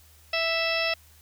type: harmonic tone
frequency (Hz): 659.3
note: E5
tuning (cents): 0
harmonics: 1 / 2 / 3 / 4 / 5 / 6 / 7 / 8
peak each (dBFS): -29 / -35 / -32 / -28 / -35 / -36 / -40 / -32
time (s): 0.33-0.94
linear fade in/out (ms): 5
effects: added 78 Hz sine -55 dBFS peak until 1.21 s + white hiss -57 dBFS RMS until 1.21 s